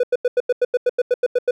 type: tone bursts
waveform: triangle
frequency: 493.9 Hz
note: B4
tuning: in tune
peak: -11 dBFS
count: 13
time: 0-1.51 s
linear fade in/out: 5 ms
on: 34 ms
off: 89 ms
effects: none